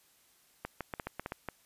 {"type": "clicks", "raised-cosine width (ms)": 0.5, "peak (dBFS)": -21, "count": 9, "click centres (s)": [0.65, 0.807, 0.938, 0.998, 1.07, 1.196, 1.261, 1.321, 1.487], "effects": ["white hiss -66 dBFS RMS until 1.65 s", "resampled to 32000 Hz"]}